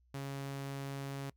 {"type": "tone", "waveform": "sawtooth", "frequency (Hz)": 138.1, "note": "C#3", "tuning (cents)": -6, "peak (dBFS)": -35, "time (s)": [0.14, 1.3], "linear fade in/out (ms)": 5, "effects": ["noise-tail reverb RT60 0.1 s tail -23 dB re dry", "added 61 Hz sine -66 dBFS peak until 1.36 s"]}